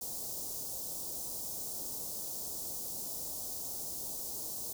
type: band-stop noise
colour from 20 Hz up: white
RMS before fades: -40 dBFS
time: 0.01-4.73 s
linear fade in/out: 5 ms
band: 790 to 5100 Hz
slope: 24 dB/octave
effects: none